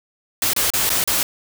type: noise with dropouts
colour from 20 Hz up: white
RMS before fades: -19 dBFS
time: 0.42-1.23 s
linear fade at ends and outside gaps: 2 ms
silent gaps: 0.534-0.563 / 0.703-0.736 / 0.894-0.901 / 1.04-1.075 s
effects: none